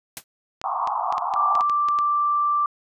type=noise with exponential decay; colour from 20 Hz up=white; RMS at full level=-28 dBFS; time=0.17-0.24 s; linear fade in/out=0 ms; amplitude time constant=15 ms
type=clicks; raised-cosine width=0.2 ms; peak=-17 dBFS; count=10; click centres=0.615 / 0.874 / 1.125 / 1.181 / 1.338 / 1.553 / 1.609 / 1.697 / 1.886 / 1.988 s
type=band-pass noise; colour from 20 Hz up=white; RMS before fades=-25 dBFS; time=0.64-1.62 s; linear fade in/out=2 ms; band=700 to 1200 Hz; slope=96 dB/octave
type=tone; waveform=sine; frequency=1174.7 Hz; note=D6; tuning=in tune; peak=-18 dBFS; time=1.36-2.66 s; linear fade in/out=2 ms
effects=resampled to 32000 Hz